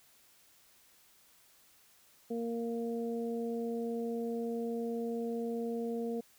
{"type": "harmonic tone", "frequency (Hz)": 232.3, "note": "A#3", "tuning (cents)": -6, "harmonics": [1, 2, 3], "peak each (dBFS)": [-36, -36, -47], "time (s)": [2.3, 6.21], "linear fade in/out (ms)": 10, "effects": ["white hiss -64 dBFS RMS until 6.38 s"]}